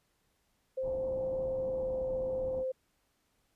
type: tone with pitch glide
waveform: sine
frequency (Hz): 523.3 to 520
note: C5 to C5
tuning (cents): 0 to -11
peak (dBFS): -31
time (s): 0.77-2.72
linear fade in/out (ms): 10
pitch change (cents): -11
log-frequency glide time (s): 1.59-1.83
type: low-pass noise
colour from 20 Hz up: pink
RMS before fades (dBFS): -45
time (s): 0.81-2.65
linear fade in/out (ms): 50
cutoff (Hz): 920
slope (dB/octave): 48
effects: pink hiss -75 dBFS RMS until 3.55 s + resampled to 32000 Hz